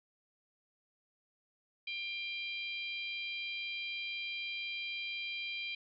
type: harmonic tone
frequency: 794 Hz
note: G5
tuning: 22 cents sharp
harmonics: 3 / 4 / 5 / 6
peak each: -39 / -43 / -47 / -52 dBFS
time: 1.87-5.75 s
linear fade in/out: 5 ms
effects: none